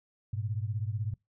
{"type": "beating tone pair", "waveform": "sine", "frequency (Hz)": [102.1, 118.1], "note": ["G#2", "A#2"], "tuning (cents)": [-29, 23], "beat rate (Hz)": 16, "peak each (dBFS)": [-32, -35], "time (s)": [0.33, 1.14], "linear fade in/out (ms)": 5, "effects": ["noise-tail reverb RT60 0.2 s tail -25 dB re dry"]}